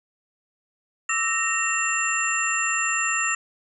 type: tone cluster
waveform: sine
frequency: 1173 / 1314 / 1851 / 2725 / 7220 Hz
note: D6 / E6 / A#6 / F7 / A8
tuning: -2 / -6 / -13 / -43 / +44 cents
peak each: -34 / -28 / -27 / -26 / -27 dBFS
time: 1.09-3.35 s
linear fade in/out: 5 ms
effects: none